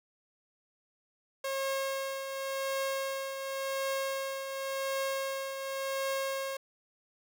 sawtooth tone with tremolo, 541 Hz, C#5, 42 cents flat, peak -26 dBFS, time 1.44-6.57 s, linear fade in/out 5 ms, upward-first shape triangle, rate 0.91 Hz, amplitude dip 55%, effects none

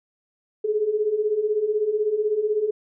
sine beating tone pair, 412.2 / 428.2 Hz, G#4 / A4, -13 / -47 cents, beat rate 16 Hz, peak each -26 / -21 dBFS, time 0.64-2.71 s, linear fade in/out 10 ms, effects none

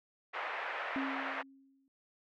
white band-pass noise, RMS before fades -39 dBFS, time 0.33-1.43 s, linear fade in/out 20 ms, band 530 to 2100 Hz, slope 24 dB/octave
sine tone with exponential decay, 270.8 Hz, C#4, 40 cents flat, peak -32 dBFS, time 0.96-1.88 s, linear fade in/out 1 ms, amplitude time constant 200 ms
effects none

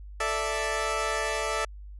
15% pulse chord, A suspended fourth, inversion none, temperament equal, 440 / 587.3 / 659.3 Hz, A4 / D5 / E5, 0 / 0 / 0 cents, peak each -25 dBFS, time 0.2-1.65 s, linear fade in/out 5 ms, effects added 50 Hz sine -40 dBFS peak until 1.99 s + resampled to 24000 Hz

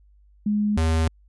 sine / square tone pair in turn, 208.6 / 80.61 Hz, G#3 / E2, +8 / -38 cents, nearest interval octave + major third, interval 1646 cents, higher first, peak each -19 dBFS, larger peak neither, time 0.46-0.77 / 0.77-1.08 s, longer neither, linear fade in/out 5 ms, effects added 50 Hz sine -52 dBFS peak until 1.28 s + resampled to 24000 Hz

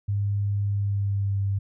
sine tone with pitch glide, 101.2 to 98.83 Hz, G#2 to G2, -44 to +15 cents, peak -22 dBFS, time 0.08-1.59 s, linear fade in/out 10 ms, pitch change -41 cents, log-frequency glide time 0.67-1.41 s, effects none

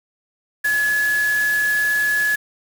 sine tone in noise, 1700 Hz, G#6, 40 cents sharp, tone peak -16 dBFS, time 0.64-2.36 s, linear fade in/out 10 ms, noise white, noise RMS -31 dBFS, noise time 0.64-2.36 s, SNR +12 dB, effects none

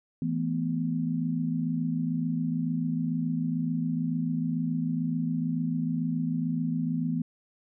sine chord, E suspended fourth, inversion none, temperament equal, 164.81 / 220 / 246.9 Hz, E3 / A3 / B3, 0 / 0 / 0 cents, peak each -29 / -35 / -29 dBFS, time 0.22-7.22 s, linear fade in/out 2 ms, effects none

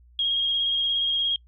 sine tone with vibrato, 3257 Hz, G#7, 34 cents flat, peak -21 dBFS, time 0.19-1.36 s, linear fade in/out 2 ms, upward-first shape square, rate 17 Hz, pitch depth 15 cents each way, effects noise-tail reverb RT60 0.1 s tail -24 dB re dry + added 60 Hz sine -51 dBFS peak until 1.47 s

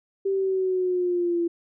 sine linear sweep, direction down, 392 to 338.6 Hz, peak -21 dBFS, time 0.25-1.48 s, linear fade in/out 10 ms, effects none

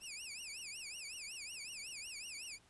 15% pulse tone with vibrato, 2545 Hz, D#7, 39 cents sharp, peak -38 dBFS, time 0-2.59 s, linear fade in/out 50 ms, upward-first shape triangle, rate 5.4 Hz, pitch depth 250 cents each way, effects pink hiss -68 dBFS RMS until 2.69 s + resampled to 24000 Hz

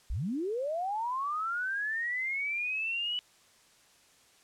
sine linear sweep, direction up, 37.29 to 2974 Hz, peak -30 dBFS, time 0.1-3.19 s, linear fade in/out 0 ms, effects white hiss -62 dBFS RMS until 4.43 s + low-pass 9000 Hz 12 dB/octave

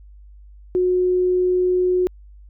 sine tone, 363.9 Hz, F#4, 29 cents flat, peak -15 dBFS, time 0.75-2.07 s, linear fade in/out 0 ms, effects added 50 Hz sine -41 dBFS peak until 2.49 s

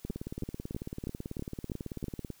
two click trains, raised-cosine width 3 ms, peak -24 / -22 dBFS, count 42 / 7, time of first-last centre 0.05-2.303 / 0.1-2.042 s, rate 18.2 / 3.09 Hz, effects white hiss -61 dBFS RMS until 2.4 s

